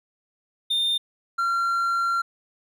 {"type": "tone pair in turn", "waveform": "triangle", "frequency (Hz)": [3622, 1373.3], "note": ["A7", "F6"], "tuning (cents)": [49, -30], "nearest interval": "octave + perfect fourth", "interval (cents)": 1679, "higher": "first", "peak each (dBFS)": -19, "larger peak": "neither", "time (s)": [[0.7, 0.98], [1.38, 2.22]], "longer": "second", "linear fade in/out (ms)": 10, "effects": []}